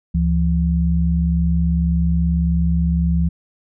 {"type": "tone pair together", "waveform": "sine", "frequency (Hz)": [71.27, 169.5], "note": ["C#2", "E3"], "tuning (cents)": [49, 49], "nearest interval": "octave + minor third", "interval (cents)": 1500, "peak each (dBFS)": -17, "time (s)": [0.14, 3.29], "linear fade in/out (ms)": 10, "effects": []}